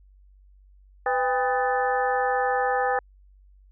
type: harmonic tone with a mistuned harmonic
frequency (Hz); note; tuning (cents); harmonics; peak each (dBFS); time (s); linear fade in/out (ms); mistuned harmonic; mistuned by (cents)
250.7; B3; +26; 2 / 3 / 4 / 5 / 6 / 7; -26 / -24 / -36 / -31 / -35 / -30; 1.06-2.99; 2; 3; +98
effects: added 48 Hz sine -51 dBFS peak until 3.71 s